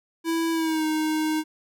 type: tone with pitch glide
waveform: square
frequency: 329.6 to 311.3 Hz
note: E4 to D#4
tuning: 0 to +1 cents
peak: -23 dBFS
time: 0.24-1.44 s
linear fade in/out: 50 ms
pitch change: -99 cents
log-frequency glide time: 0.52-0.85 s
effects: none